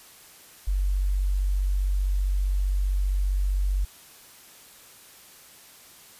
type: tone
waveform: sine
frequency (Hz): 47.64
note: G1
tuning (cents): -49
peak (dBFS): -21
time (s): 0.67-3.85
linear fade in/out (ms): 10
effects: white hiss -50 dBFS RMS until 6.19 s + resampled to 32000 Hz